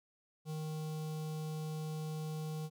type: tone with notch filter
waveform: square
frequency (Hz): 155.56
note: D#3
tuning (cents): 0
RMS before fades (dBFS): -40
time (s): 0.45-2.7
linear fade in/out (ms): 50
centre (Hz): 1800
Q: 0.85
effects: none